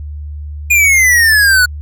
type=exponential sweep; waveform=square; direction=down; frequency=2453 to 1453 Hz; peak=-7 dBFS; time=0.7-1.66 s; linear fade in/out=10 ms; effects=added 74 Hz sine -22 dBFS peak until 1.81 s